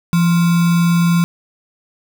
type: tone with sample-and-hold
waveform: sine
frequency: 171 Hz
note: F3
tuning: 36 cents flat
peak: -10 dBFS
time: 0.13-1.24 s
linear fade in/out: 0 ms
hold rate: 1225 Hz
effects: none